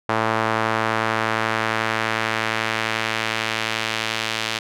sawtooth tone with band-pass filter sweep, 111.3 Hz, A2, 20 cents sharp, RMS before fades -23 dBFS, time 0.09-4.59 s, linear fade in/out 5 ms, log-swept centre 1100 to 3300 Hz, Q 1.1, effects none

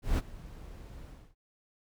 brown noise with ADSR envelope, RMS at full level -26 dBFS, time 0.02-1.35 s, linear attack 160 ms, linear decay 30 ms, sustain -20 dB, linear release 270 ms, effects none

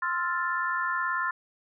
sine chord, F major seventh, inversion second, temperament equal, 1046.5 / 1318.5 / 1396.9 / 1760 Hz, C6 / E6 / F6 / A6, 0 / 0 / 0 / 0 cents, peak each -30 / -36 / -31 / -31 dBFS, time 0.02-1.31 s, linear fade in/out 5 ms, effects none

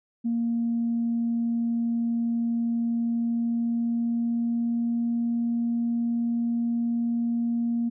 sine tone with pitch glide, 233.1 to 234.7 Hz, A#3 to A#3, 0 to +12 cents, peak -22 dBFS, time 0.24-7.9 s, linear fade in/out 20 ms, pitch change +12 cents, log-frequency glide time 3.01-5.06 s, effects tanh soft clip ceiling -18 dBFS

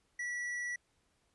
sine tone with tanh clipping, 1946 Hz, B6, 26 cents flat, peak -37 dBFS, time 0.19-0.76 s, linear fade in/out 5 ms, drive 9 dB, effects pink hiss -75 dBFS RMS until 1.34 s + resampled to 24000 Hz

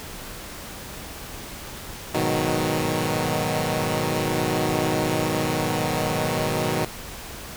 10% pulse chord, G# minor seventh, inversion none, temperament equal, 103.83 / 123.47 / 155.56 / 185 Hz, G#2 / B2 / D#3 / F#3, 0 / 0 / 0 / 0 cents, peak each -22 / -19 / -17 / -21 dBFS, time 2.14-6.85 s, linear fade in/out 5 ms, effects pink hiss -37 dBFS RMS until 7.56 s

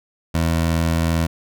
20% pulse tone, 82.41 Hz, E2, in tune, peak -12 dBFS, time 0.34-1.27 s, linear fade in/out 10 ms, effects none

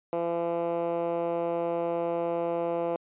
10% pulse tone with band-pass filter, 169.8 Hz, F3, 48 cents flat, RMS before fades -29 dBFS, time 0.13-2.96 s, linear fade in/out 0 ms, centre 510 Hz, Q 1.8, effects resampled to 8000 Hz

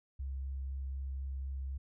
sine tone with vibrato, 67.2 Hz, C2, 47 cents sharp, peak -36 dBFS, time 0.19-1.78 s, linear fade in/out 10 ms, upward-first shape triangle, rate 4 Hz, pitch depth 12 cents each way, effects none

